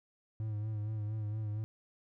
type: tone with vibrato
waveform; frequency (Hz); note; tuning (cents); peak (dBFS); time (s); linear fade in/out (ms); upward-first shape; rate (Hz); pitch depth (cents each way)
triangle; 107; A2; -48; -32; 0.4-1.64; 0; sine; 4.3; 45
effects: none